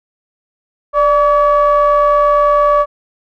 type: ring-modulated tone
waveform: triangle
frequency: 277.2 Hz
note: C#4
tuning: in tune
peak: -3 dBFS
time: 0.93-2.86 s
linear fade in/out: 50 ms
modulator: 866 Hz
effects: none